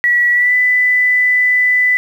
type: tone with pitch glide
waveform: sine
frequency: 1936 to 1993.9 Hz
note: B6 to B6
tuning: -35 to +16 cents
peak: -9 dBFS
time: 0.04-1.97 s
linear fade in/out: 0 ms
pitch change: +51 cents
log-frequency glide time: 0.32-0.55 s
effects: 7-bit